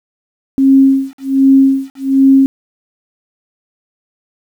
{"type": "tone with tremolo", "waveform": "sine", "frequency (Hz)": 270, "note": "C#4", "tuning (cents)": -45, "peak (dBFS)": -3, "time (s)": [0.58, 2.46], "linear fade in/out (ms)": 0, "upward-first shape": "sine", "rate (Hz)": 1.3, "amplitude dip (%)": 100, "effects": ["7-bit"]}